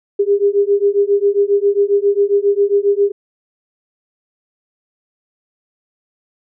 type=beating tone pair; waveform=sine; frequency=400 / 407.4 Hz; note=G4 / G#4; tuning=+35 / -33 cents; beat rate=7.4 Hz; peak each=-14 dBFS; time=0.19-3.12 s; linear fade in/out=10 ms; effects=none